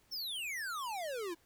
square exponential sweep, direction down, 5590 to 321.1 Hz, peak -38 dBFS, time 0.11-1.35 s, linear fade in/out 20 ms, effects pink hiss -69 dBFS RMS until 1.45 s

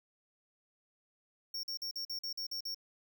square tone bursts, 5500 Hz, F8, 27 cents flat, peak -37 dBFS, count 9, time 1.54-2.746 s, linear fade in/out 5 ms, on 94 ms, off 45 ms, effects none

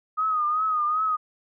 sine tone with vibrato, 1245 Hz, D#6, 1 cent sharp, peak -21 dBFS, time 0.17-1.17 s, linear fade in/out 20 ms, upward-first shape triangle, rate 2.6 Hz, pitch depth 77 cents each way, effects none

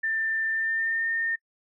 sine tone with pitch glide, 1786 to 1822.5 Hz, A6 to A#6, +25 to -40 cents, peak -24 dBFS, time 0.03-1.36 s, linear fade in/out 10 ms, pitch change +35 cents, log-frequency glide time 0.49-1.08 s, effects noise-tail reverb RT60 0.1 s tail -26 dB re dry

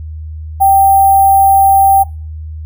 sine tone with sample-and-hold, 784 Hz, G5, in tune, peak -4 dBFS, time 0.6-2.04 s, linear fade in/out 20 ms, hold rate 11025 Hz, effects noise-tail reverb RT60 0.3 s tail -20 dB re dry + added 78 Hz sine -22 dBFS peak until 2.65 s

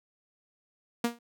sawtooth tone with exponential decay, 236.2 Hz, A#3, 23 cents sharp, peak -18 dBFS, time 1.04-1.19 s, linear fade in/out 5 ms, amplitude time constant 32 ms, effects none

